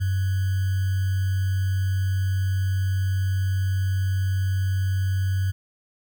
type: tone with sample-and-hold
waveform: sine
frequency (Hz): 95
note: F#2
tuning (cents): +46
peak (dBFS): -20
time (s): 0-5.52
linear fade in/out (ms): 20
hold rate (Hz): 1575
effects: none